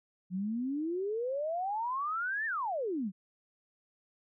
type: exponential two-way sweep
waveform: sine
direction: up then down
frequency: 176.1 to 1835 to 176.1 Hz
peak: -31 dBFS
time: 0.3-3.12 s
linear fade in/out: 50 ms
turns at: 2.46 s
effects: none

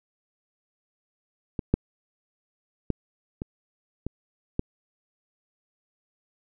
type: clicks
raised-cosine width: 3 ms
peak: -15 / -6 / -11 / -18 / -17 / -11 dBFS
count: 6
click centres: 1.592 / 1.74 / 2.903 / 3.419 / 4.066 / 4.594 s
effects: none

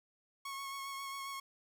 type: tone with vibrato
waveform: sawtooth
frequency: 1098 Hz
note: C#6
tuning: 17 cents flat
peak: -37 dBFS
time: 0.45-1.4 s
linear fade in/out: 5 ms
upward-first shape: sine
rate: 7.4 Hz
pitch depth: 19 cents each way
effects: none

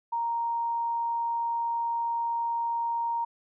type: tone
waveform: sine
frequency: 932.3 Hz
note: A#5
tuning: in tune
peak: -26 dBFS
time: 0.12-3.25 s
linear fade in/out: 10 ms
effects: none

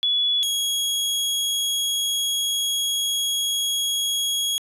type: tone pair in turn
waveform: sine / sawtooth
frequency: 3408 / 3317 Hz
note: G#7 / G#7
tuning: +44 / -3 cents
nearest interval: unison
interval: 47 cents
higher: first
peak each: -18 dBFS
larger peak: neither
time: 0.03-0.43 / 0.43-4.58 s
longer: second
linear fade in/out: 0 ms
effects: resampled to 32000 Hz

